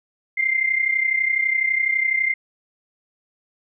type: tone pair together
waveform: sine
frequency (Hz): 2090 / 2122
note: C7 / C7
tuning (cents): -2 / +24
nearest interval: unison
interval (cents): 26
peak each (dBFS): -19 / -23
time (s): 0.37-2.34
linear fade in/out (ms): 10
effects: none